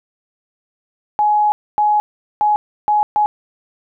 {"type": "tone bursts at uneven times", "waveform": "sine", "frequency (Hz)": 840, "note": "G#5", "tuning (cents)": 19, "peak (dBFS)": -11, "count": 5, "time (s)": [[1.19, 1.52], [1.78, 2], [2.41, 2.56], [2.88, 3.03], [3.16, 3.26]], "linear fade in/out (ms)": 0, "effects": []}